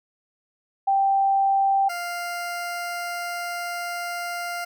sine / 20% pulse tone pair in turn, 784 / 698.5 Hz, G5 / F5, 0 / 0 cents, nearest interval major second, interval 200 cents, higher first, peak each -17 / -23 dBFS, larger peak first, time 0.87-1.89 / 1.89-4.65 s, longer second, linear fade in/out 10 ms, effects none

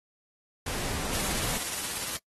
pink noise, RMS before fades -33 dBFS, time 0.66-1.58 s, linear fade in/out 5 ms
white noise with tremolo, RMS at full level -32 dBFS, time 1.13-2.17 s, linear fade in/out 0 ms, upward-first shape square, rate 17 Hz, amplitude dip 25%
effects noise-tail reverb RT60 0.1 s tail -23 dB re dry + AAC 32 kbps

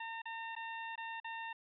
20% pulse tone with dropouts, 910 Hz, A#5, 42 cents flat, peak -36 dBFS, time 0-1.53 s, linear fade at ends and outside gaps 5 ms, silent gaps 0.219-0.255 / 0.553-0.563 / 0.957-0.977 / 1.201-1.244 s, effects resampled to 11025 Hz

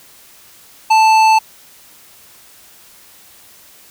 sine tone with tanh clipping, 880 Hz, A5, in tune, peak -9 dBFS, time 0.9-1.39 s, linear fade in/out 10 ms, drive 15 dB, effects white hiss -44 dBFS RMS until 3.9 s

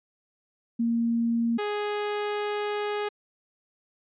sine / sawtooth tone pair in turn, 232.4 / 415.5 Hz, A#3 / G#4, -5 / +1 cents, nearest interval minor seventh, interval 1006 cents, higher second, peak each -22 / -23 dBFS, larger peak first, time 0.79-1.58 / 1.58-3.09 s, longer second, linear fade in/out 10 ms, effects resampled to 8000 Hz

